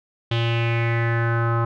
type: tone with low-pass filter sweep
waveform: square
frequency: 116.3 Hz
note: A#2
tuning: 4 cents flat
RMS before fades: -21 dBFS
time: 0.31-1.65 s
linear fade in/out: 5 ms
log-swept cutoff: 3300 to 1200 Hz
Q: 4.6
effects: none